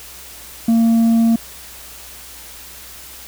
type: tone with tanh clipping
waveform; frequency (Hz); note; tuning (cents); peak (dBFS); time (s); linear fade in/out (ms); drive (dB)
triangle; 228.6; A#3; -34; -11; 0.68-1.36; 5; 8
effects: added 60 Hz sine -46 dBFS peak until 3.27 s + white hiss -37 dBFS RMS until 3.27 s